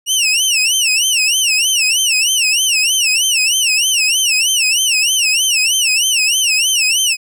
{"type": "tone with vibrato", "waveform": "20% pulse", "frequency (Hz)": 2794, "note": "F7", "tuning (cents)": 0, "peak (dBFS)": -6, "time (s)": [0.06, 7.17], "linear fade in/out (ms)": 50, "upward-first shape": "sine", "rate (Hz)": 3.2, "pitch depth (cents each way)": 190, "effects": []}